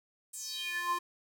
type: tone with high-pass filter sweep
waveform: square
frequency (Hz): 350.3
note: F4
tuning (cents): +5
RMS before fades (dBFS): -36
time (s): 0.33-0.99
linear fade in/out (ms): 10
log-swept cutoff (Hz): 8800 to 770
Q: 4.8
effects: none